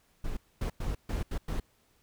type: noise bursts at uneven times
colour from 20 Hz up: brown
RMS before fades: -32 dBFS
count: 6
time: 0.24-0.37 / 0.61-0.7 / 0.8-0.95 / 1.09-1.23 / 1.31-1.38 / 1.48-1.6 s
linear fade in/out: 5 ms
effects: pink hiss -68 dBFS RMS until 2.02 s